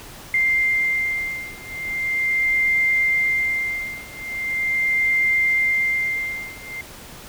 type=beating tone pair; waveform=sine; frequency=2097 / 2097.4 Hz; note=C7 / C7; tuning=+3 / +4 cents; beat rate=0.4 Hz; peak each=-22 / -21 dBFS; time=0.34-6.81 s; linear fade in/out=2 ms; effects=pink hiss -40 dBFS RMS until 7.28 s